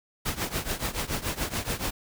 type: noise with tremolo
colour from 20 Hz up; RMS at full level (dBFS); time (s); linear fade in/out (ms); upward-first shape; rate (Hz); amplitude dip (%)
pink; -27; 0.25-1.91; 10; triangle; 7; 90
effects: none